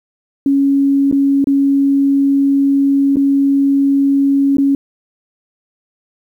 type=tone with dropouts; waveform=sine; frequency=277.2 Hz; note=C#4; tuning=in tune; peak=-9 dBFS; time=0.46-4.75 s; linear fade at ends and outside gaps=2 ms; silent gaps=1.114-1.125 / 1.443-1.471 / 3.159-3.168 / 4.57-4.583 s; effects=8-bit